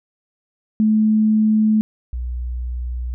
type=tone pair in turn; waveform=sine; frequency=216.2 / 61.13 Hz; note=A3 / B1; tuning=-30 / -17 cents; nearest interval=octave + minor seventh; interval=2187 cents; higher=first; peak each=-12 / -22 dBFS; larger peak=first; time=0.8-1.81 / 2.13-3.14 s; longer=neither; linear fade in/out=0 ms; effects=none